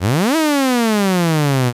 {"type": "exponential two-way sweep", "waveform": "sawtooth", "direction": "up then down", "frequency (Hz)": [82, 327.9, 117.9], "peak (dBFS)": -9, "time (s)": [0, 1.73], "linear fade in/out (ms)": 50, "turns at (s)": 0.36, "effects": ["resampled to 32000 Hz", "8-bit"]}